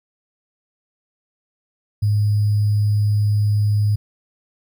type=tone with sample-and-hold; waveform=sine; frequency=104.2 Hz; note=G#2; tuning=6 cents sharp; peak=-14 dBFS; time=2.02-3.96 s; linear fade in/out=10 ms; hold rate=4900 Hz; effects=none